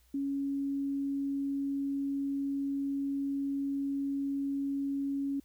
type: tone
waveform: sine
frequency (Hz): 277.8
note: C#4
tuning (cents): +4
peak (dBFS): -30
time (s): 0.14-5.4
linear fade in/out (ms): 5
effects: added 60 Hz sine -63 dBFS peak until 5.44 s + white hiss -69 dBFS RMS until 5.44 s